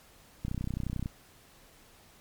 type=click train; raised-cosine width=5 ms; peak=-21 dBFS; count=20; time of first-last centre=0.45-1.059 s; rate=31.2 Hz; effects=pink hiss -58 dBFS RMS until 2.2 s + MP3 96 kbps